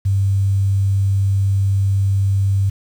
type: tone with quantisation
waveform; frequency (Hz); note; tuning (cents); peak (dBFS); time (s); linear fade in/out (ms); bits
sine; 98; G2; 0; -13; 0.05-2.7; 10; 7
effects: none